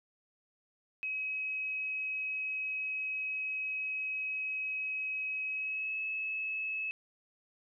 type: tone with pitch glide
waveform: sine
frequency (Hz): 2549 to 2588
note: D#7 to E7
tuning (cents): +41 to -32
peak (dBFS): -33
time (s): 1.03-6.91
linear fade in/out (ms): 0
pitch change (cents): +27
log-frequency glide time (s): 5.51-5.98
effects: none